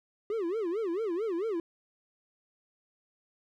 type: tone with vibrato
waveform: triangle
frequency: 390 Hz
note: G4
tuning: 9 cents flat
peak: -27 dBFS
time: 0.3-1.6 s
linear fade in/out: 2 ms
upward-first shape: sine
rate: 4.5 Hz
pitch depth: 280 cents each way
effects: none